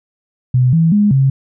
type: tone with pitch steps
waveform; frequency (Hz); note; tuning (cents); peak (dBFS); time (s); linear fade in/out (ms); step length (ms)
sine; 126.3 / 163.9 / 206.8 / 135.1; B2 / E3 / G#3 / C#3; +39 / -10 / -7 / -44; -8; 0.54-1.3; 5; 190
effects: none